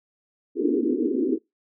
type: band-pass noise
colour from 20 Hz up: pink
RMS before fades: -23 dBFS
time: 0.55-1.39 s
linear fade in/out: 50 ms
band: 240 to 440 Hz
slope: 96 dB/octave
effects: noise-tail reverb RT60 0.2 s tail -26 dB re dry